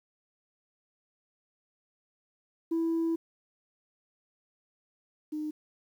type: tone pair in turn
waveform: sine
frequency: 329.6 / 305 Hz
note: E4 / D#4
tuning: 0 / -34 cents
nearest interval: minor second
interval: 134 cents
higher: first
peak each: -24 / -31 dBFS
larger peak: first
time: 2.71-3.16 / 5.32-5.51 s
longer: first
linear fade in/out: 10 ms
effects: tanh soft clip ceiling -24 dBFS + 10-bit